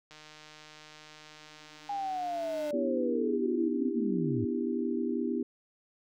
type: click train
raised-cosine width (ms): 0.2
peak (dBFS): -33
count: 398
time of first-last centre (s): 0.11-2.705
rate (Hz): 153
type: tone with exponential growth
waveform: square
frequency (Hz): 296.2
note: D4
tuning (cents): +15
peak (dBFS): -39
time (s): 0.96-2.71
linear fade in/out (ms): 2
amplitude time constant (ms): 380
type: linear sweep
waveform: sine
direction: down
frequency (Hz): 818 to 100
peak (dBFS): -31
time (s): 1.89-4.45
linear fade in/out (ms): 5
type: chord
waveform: sine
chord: E minor seventh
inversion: second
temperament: just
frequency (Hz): 247.2 / 296.7 / 329.6 / 395.6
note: B3 / D4 / E4 / G4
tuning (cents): +2 / +18 / 0 / +16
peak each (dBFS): -32 / -37 / -34 / -35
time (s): 2.73-5.43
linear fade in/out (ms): 5
effects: none